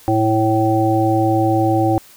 harmonic tone, 110 Hz, A2, in tune, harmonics 1 / 3 / 5 / 7, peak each -19 / -16 / -22 / -18 dBFS, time 0.08-1.98 s, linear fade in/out 0 ms, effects white hiss -45 dBFS RMS until 2.16 s

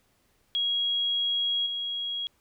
sine tone with level steps, 3300 Hz, G#7, 12 cents flat, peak -24 / -29 dBFS, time 0.55-2.27 s, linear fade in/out 0 ms, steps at 1.66 s, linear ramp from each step 5 ms, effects pink hiss -68 dBFS RMS until 2.4 s

